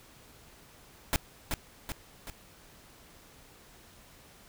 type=noise with echo; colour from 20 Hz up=pink; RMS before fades=-26 dBFS; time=1.13-1.16 s; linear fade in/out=0 ms; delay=380 ms; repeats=3; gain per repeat=-5 dB; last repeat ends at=2.3 s; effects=pink hiss -56 dBFS RMS until 4.48 s